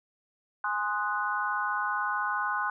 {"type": "chord", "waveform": "sine", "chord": "Ab dominant seventh", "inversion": "none", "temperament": "equal", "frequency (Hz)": [830.6, 1046.5, 1244.5, 1480], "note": ["Ab5", "C6", "Eb6", "Gb6"], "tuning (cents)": [0, 0, 0, 0], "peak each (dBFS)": [-34, -32, -34, -31], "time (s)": [0.64, 2.7], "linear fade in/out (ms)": 2, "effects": []}